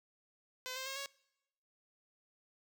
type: tone with pitch steps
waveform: 5% pulse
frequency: 510 / 524.3 / 539.1 / 554.2 Hz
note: C5 / C5 / C#5 / C#5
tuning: -44 / +3 / -48 / -1 cents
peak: -29 dBFS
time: 0.66-1.06 s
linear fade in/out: 0 ms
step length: 100 ms
effects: noise-tail reverb RT60 0.9 s tail -24 dB re dry